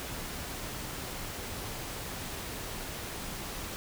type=noise; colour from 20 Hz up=pink; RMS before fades=-39 dBFS; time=0-3.76 s; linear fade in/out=0 ms; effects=none